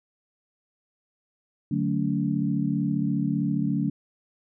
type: chord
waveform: sine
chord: D major seventh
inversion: none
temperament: equal with one note detuned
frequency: 146.83 / 185 / 220 / 283.2 Hz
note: D3 / F#3 / A3 / C#4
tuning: 0 / 0 / 0 / +37 cents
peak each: -28 dBFS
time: 1.71-3.9 s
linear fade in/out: 5 ms
effects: none

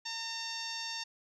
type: tone with low-pass filter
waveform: 10% pulse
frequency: 910 Hz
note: A#5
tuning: 42 cents flat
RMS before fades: -39 dBFS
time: 0.05-1.04 s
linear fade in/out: 10 ms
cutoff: 5700 Hz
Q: 3.1
effects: none

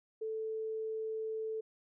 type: tone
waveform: sine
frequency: 440 Hz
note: A4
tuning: in tune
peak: -35 dBFS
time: 0.21-1.61 s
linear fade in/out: 10 ms
effects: none

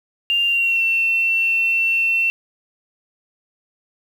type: tone with pitch glide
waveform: sine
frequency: 2794 to 2699 Hz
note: F7 to E7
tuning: 0 to +40 cents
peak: -15 dBFS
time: 0.3-2.3 s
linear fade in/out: 0 ms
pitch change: -60 cents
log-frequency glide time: 0.45-0.84 s
effects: 7-bit

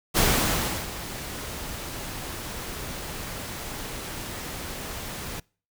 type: noise with ADSR envelope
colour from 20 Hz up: pink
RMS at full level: -20 dBFS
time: 0.14-5.4 s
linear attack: 33 ms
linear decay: 700 ms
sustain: -15 dB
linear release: 6 ms
effects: noise-tail reverb RT60 0.4 s tail -26 dB re dry

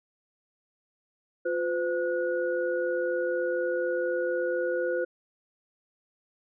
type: tone cluster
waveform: sine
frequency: 353.1 / 509 / 1456 Hz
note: F4 / C5 / F#6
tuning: +19 / -48 / -28 cents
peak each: -31 / -27 / -35 dBFS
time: 1.45-5.05 s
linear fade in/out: 10 ms
effects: none

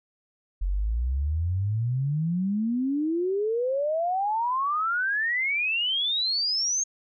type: exponential sweep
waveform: sine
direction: up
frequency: 43.52 to 6520 Hz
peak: -23 dBFS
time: 0.61-6.84 s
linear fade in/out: 10 ms
effects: none

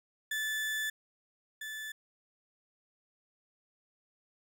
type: tone pair in turn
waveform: 35% pulse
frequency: 1745 / 1745 Hz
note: A6 / A6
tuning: -15 / -15 cents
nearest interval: unison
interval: 0 cents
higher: neither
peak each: -30 / -37 dBFS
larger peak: first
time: 0.31-0.9 / 1.61-1.92 s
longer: first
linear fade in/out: 5 ms
effects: none

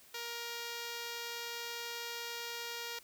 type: tone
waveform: 5% pulse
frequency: 470.3 Hz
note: A#4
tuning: 15 cents sharp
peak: -28 dBFS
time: 0.14-2.99 s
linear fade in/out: 5 ms
effects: white hiss -60 dBFS RMS until 3.03 s

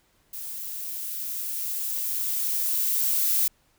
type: noise with level ramp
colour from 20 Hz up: violet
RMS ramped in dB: -36 to -22 dBFS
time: 0.33-3.48 s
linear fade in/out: 5 ms
effects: pink hiss -65 dBFS RMS until 3.78 s

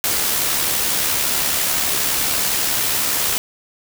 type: noise with amplitude modulation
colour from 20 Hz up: white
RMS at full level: -18 dBFS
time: 0.04-3.38 s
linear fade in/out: 0 ms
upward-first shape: sine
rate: 71.9 Hz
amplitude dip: 30%
effects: none

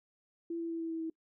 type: tone with pitch steps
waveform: sine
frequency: 335.9 / 333.4 / 330.9 / 328.4 / 326 / 323.5 Hz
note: E4 / E4 / E4 / E4 / E4 / E4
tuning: +33 / +20 / +7 / -6 / -19 / -32 cents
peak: -34 dBFS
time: 0.5-1.1 s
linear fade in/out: 5 ms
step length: 100 ms
effects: noise-tail reverb RT60 0.1 s tail -23 dB re dry

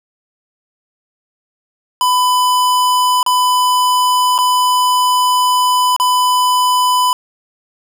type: tone with dropouts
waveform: square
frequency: 1000 Hz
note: B5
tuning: 21 cents sharp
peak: -11 dBFS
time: 2.01-7.13 s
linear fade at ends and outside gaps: 1 ms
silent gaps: 3.229-3.263 / 4.38-4.387 / 5.964-5.999 s
effects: none

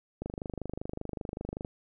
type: click train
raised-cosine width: 2 ms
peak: -22 dBFS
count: 37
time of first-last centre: 0.22-1.649 s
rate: 25.2 Hz
effects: none

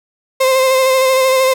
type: tone with vibrato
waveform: 35% pulse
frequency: 523.3 Hz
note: C5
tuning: in tune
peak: -8 dBFS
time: 0.4-1.54 s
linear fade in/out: 10 ms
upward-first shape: sine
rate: 13 Hz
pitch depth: 25 cents each way
effects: none

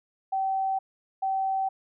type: tone pair in turn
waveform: sine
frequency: 770 / 770 Hz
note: G5 / G5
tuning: -31 / -31 cents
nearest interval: unison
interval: 0 cents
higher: neither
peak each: -24 dBFS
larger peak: neither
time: 0.32-0.79 / 1.22-1.69 s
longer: neither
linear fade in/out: 10 ms
effects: none

